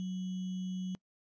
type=tone with sample-and-hold; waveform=sine; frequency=185 Hz; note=F#3; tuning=in tune; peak=-34 dBFS; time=0-0.95 s; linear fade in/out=0 ms; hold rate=3150 Hz; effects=noise-tail reverb RT60 0.1 s tail -24 dB re dry + resampled to 16000 Hz